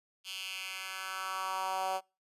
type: tone with high-pass filter sweep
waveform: 10% pulse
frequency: 189.2 Hz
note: F#3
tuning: 39 cents sharp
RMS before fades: -37 dBFS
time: 0.24-2.01 s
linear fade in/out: 50 ms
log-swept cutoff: 3300 to 660 Hz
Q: 2.7
effects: noise-tail reverb RT60 0.3 s tail -26 dB re dry + resampled to 32000 Hz